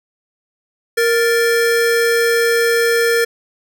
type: tone pair together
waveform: square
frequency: 466.2 / 1760.1 Hz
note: A#4 / A6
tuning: 0 / 0 cents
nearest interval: octave + major seventh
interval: 2300 cents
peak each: -14 / -19 dBFS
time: 0.97-3.25 s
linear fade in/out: 10 ms
effects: none

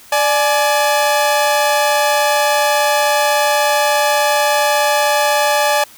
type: tone pair together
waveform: sawtooth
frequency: 589.5 / 846 Hz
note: D5 / G#5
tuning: +6 / +32 cents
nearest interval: tritone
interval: 626 cents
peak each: -11 dBFS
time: 0.12-5.84 s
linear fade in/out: 5 ms
effects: white hiss -42 dBFS RMS until 5.97 s

